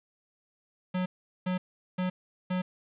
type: tone bursts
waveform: square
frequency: 183.1 Hz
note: F#3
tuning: 18 cents flat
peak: -28 dBFS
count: 4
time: 0.94-2.62 s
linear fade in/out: 10 ms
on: 120 ms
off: 400 ms
effects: resampled to 8000 Hz + 9-bit